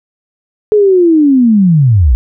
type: linear sweep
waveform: sine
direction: down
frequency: 430.6 to 53 Hz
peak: -4 dBFS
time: 0.72-2.15 s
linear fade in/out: 0 ms
effects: none